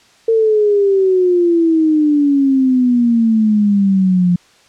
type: exponential sweep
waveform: sine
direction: down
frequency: 455.6 to 174.61 Hz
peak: -9 dBFS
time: 0.28-4.36 s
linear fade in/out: 5 ms
effects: white hiss -49 dBFS RMS until 4.68 s + low-pass 6000 Hz 12 dB/octave